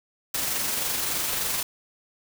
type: noise with amplitude modulation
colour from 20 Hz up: white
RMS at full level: -26 dBFS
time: 0.34-1.63 s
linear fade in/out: 5 ms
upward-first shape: sine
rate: 23.4 Hz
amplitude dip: 30%
effects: none